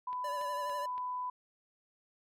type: tone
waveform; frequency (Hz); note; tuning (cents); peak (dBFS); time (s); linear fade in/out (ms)
sine; 998; B5; +18; -34; 0.07-1.3; 5
type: click train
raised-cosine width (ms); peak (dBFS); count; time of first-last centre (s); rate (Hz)
0.3; -36; 4; 0.13-0.98; 3.53
type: tone with vibrato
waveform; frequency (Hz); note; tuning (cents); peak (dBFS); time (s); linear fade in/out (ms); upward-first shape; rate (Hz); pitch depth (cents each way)
square; 580; D5; -22; -40; 0.24-0.86; 5; triangle; 12; 48
effects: MP3 64 kbps